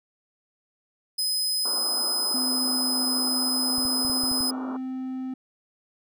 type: tone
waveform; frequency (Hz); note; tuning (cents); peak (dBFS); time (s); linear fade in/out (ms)
sawtooth; 5040; D#8; +21; -21; 1.18-4.51; 10
type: band-pass noise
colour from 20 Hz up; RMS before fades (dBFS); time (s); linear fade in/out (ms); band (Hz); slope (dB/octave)
white; -38; 1.65-4.77; 5; 220 to 1400; 96
type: tone with pitch glide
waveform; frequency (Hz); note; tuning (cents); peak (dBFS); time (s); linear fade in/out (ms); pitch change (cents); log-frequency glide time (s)
triangle; 256 to 259.4; C4 to C4; -38 to -15; -27; 2.34-5.34; 5; +23; 3.36-4.6
type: clicks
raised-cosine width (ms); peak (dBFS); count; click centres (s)
5; -29; 7; 3.783 / 3.853 / 4.05 / 4.098 / 4.237 / 4.315 / 4.407
effects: none